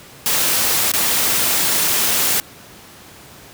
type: noise with dropouts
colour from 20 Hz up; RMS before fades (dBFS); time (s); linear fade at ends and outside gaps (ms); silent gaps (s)
white; -17; 0.26-2.4; 0; 0.917-0.937
effects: pink hiss -41 dBFS RMS until 3.53 s + high-pass 80 Hz 12 dB/octave